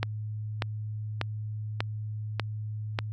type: click train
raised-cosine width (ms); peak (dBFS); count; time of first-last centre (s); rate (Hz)
0.3; -11; 6; 0.03-2.989; 1.69
effects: added 107 Hz sine -32 dBFS peak until 3.12 s